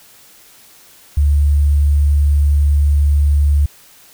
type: tone with sample-and-hold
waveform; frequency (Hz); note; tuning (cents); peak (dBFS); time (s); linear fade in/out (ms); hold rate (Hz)
sine; 72.5; D2; -22; -9; 1.17-3.66; 5; 8820
effects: white hiss -45 dBFS RMS until 4.13 s